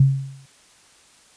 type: tone with exponential decay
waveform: sine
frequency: 135.8 Hz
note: C#3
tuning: 35 cents flat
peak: -8 dBFS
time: 0-0.46 s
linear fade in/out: 5 ms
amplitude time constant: 100 ms
effects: white hiss -53 dBFS RMS until 1.36 s + resampled to 22050 Hz